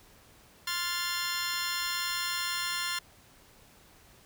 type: chord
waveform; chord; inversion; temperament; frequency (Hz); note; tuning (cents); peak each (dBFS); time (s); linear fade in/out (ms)
15% pulse; F major; second; just; 1047.7 / 1396.9 / 1746.1; C6 / F6 / A6; +2 / 0 / -14; -29; 0.67-2.99; 5
effects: pink hiss -58 dBFS RMS until 4.25 s